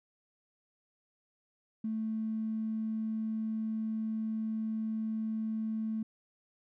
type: tone with tanh clipping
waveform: triangle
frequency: 220 Hz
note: A3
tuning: in tune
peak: -31 dBFS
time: 1.84-6.03 s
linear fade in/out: 5 ms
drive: 2 dB
effects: none

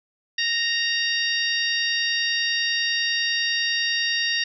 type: harmonic tone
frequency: 930 Hz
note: A#5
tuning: 4 cents flat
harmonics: 2 / 3 / 4 / 5 / 6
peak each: -25 / -27 / -28 / -29 / -30 dBFS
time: 0.38-4.44 s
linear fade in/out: 5 ms
effects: none

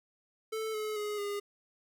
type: tone with pitch steps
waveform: square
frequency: 440 / 429 / 418.2 / 407.7 Hz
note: A4 / A4 / G#4 / G#4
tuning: 0 / -44 / +12 / -32 cents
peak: -34 dBFS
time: 0.52-1.4 s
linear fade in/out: 10 ms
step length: 220 ms
effects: none

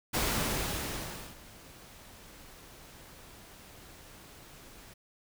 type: noise with ADSR envelope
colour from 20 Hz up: pink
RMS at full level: -29 dBFS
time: 0.13-4.94 s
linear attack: 19 ms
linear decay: 1200 ms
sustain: -23 dB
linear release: 9 ms
effects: none

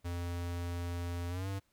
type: tone with pitch glide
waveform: square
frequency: 86.9 to 97.54 Hz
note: F2 to G2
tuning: -8 to -8 cents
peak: -36 dBFS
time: 0.04-1.6 s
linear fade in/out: 20 ms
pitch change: +200 cents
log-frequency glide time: 1.29-1.48 s
effects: pink hiss -75 dBFS RMS until 1.72 s

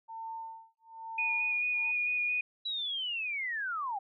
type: tone with tremolo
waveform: sine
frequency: 901 Hz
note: A5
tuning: 41 cents sharp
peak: -37 dBFS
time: 0.08-1.92 s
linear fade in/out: 20 ms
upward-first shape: sine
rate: 1.1 Hz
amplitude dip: 100%
type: tone with vibrato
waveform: sine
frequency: 2458 Hz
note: D#7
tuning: 22 cents flat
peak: -28 dBFS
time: 1.18-2.41 s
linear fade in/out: 5 ms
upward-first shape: square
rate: 4.5 Hz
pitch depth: 12 cents each way
type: linear sweep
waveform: sine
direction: down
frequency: 3951 to 754 Hz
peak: -32 dBFS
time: 2.65-3.99 s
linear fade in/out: 10 ms
effects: none

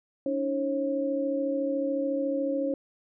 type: tone cluster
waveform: sine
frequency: 283.2 / 317.1 / 542 Hz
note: C#4 / D#4 / C#5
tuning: +37 / +33 / -39 cents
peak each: -29 / -36 / -28 dBFS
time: 0.26-2.74 s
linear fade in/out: 2 ms
effects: none

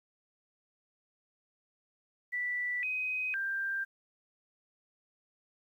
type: tone with pitch steps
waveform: sine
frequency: 1968 / 2514 / 1584 Hz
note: B6 / D#7 / G6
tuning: -7 / +17 / +18 cents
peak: -31 dBFS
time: 2.32-3.85 s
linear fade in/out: 20 ms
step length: 510 ms
effects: 11-bit

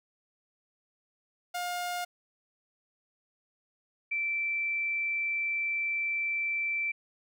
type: tone pair in turn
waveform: sawtooth / sine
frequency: 710 / 2335 Hz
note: F5 / D7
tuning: +28 / -11 cents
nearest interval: octave + major sixth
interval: 2061 cents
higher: second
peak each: -28 dBFS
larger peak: neither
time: 1.54-2.05 / 4.11-6.92 s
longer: second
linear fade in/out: 10 ms
effects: none

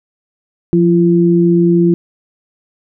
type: tone pair together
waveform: sine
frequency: 174.61 / 341.2 Hz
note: F3 / F4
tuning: 0 / -40 cents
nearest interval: octave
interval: 1160 cents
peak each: -10 dBFS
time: 0.73-1.94 s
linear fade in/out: 0 ms
effects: none

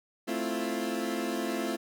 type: chord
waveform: 30% pulse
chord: F major seventh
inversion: first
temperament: equal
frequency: 220 / 261.6 / 329.6 / 349.2 Hz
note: A3 / C4 / E4 / F4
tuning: 0 / 0 / 0 / 0 cents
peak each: -33 dBFS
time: 0.27-1.77 s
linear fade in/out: 20 ms
effects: none

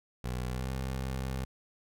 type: tone with pitch glide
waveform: 20% pulse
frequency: 62.1 to 65.45 Hz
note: B1 to C2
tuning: +10 to +1 cents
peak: -28 dBFS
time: 0.24-1.45 s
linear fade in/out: 5 ms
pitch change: +91 cents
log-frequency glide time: 0.49-0.69 s
effects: none

